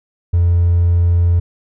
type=tone with hard clipping; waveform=triangle; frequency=86.7 Hz; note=F2; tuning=12 cents flat; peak=-10 dBFS; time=0.33-1.4 s; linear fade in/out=10 ms; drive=4 dB; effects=none